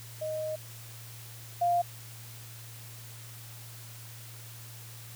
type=tone pair in turn; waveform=sine; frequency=622.3 / 698.9 Hz; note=D#5 / F5; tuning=0 / +1 cents; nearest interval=major second; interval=201 cents; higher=second; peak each=-31 / -23 dBFS; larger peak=second; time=0.21-0.56 / 1.61-1.82 s; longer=first; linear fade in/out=10 ms; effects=added 115 Hz sine -46 dBFS peak until 5.15 s + white hiss -49 dBFS RMS until 5.15 s